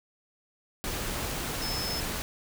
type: tone in noise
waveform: sine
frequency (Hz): 5220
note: E8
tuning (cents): -18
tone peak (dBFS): -33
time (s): 1.62-2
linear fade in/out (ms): 0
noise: pink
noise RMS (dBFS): -33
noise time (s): 0.84-2.22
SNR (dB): -3
effects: none